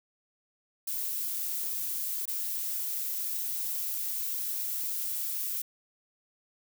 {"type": "noise with dropouts", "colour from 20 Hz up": "violet", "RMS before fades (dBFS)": -33, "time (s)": [0.87, 5.62], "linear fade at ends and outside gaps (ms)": 5, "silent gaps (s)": [2.256, 2.277], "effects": []}